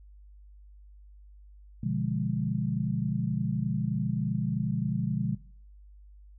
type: chord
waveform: sine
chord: B diminished seventh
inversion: none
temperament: equal with one note detuned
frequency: 123.47 / 146.83 / 174.61 / 206.3 Hz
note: B2 / D3 / F3 / Ab3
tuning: 0 / 0 / 0 / -11 cents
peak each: -32 dBFS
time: 1.83-5.35 s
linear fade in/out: 5 ms
effects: noise-tail reverb RT60 0.5 s tail -20 dB re dry + added 50 Hz sine -49 dBFS peak until 6.38 s